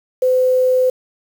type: tone with quantisation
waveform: sine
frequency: 510 Hz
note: C5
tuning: 44 cents flat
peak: -11 dBFS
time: 0.22-0.9 s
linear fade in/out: 5 ms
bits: 6
effects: none